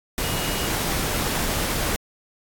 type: tone in noise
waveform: sine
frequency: 2881 Hz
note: F#7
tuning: 47 cents flat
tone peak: -34 dBFS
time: 0.24-0.67 s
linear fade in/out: 0 ms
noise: pink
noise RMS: -25 dBFS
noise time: 0.18-1.96 s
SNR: -12 dB
effects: AAC 64 kbps